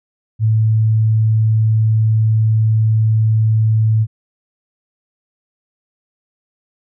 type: tone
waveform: sine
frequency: 110 Hz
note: A2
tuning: in tune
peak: -10 dBFS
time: 0.39-4.07 s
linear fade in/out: 50 ms
effects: none